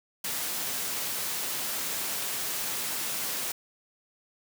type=high-pass noise; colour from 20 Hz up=white; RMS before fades=-32 dBFS; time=0.24-3.52 s; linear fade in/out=5 ms; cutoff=120 Hz; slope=12 dB/octave; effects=none